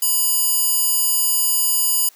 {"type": "tone with high-pass filter", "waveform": "square", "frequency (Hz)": 980, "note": "B5", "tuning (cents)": -14, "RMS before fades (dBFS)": -18, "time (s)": [0.02, 2.09], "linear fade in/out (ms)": 5, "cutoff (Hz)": 9500, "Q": 0.6, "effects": ["white hiss -51 dBFS RMS until 2.15 s", "high-pass 300 Hz 12 dB/octave"]}